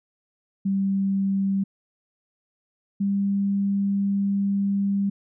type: tone pair in turn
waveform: sine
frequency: 195.2 / 198.73 Hz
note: G3 / G3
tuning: -7 / +24 cents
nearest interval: unison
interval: 31 cents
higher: second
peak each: -20 dBFS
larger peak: neither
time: 0.65-1.64 / 3-5.1 s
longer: second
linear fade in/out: 10 ms
effects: none